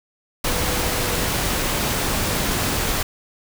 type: tone in noise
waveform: sine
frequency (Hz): 493.9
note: B4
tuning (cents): 0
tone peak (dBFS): -32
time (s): 0.45-1.3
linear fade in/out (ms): 5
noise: pink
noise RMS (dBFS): -22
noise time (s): 0.44-3.03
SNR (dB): -13
effects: none